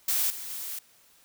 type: noise with level steps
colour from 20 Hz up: blue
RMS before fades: -26 / -38 / -36 dBFS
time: 0.08-0.79 s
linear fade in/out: 5 ms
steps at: 0.3 / 0.5 s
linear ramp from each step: 2 ms
effects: white hiss -60 dBFS RMS until 1.24 s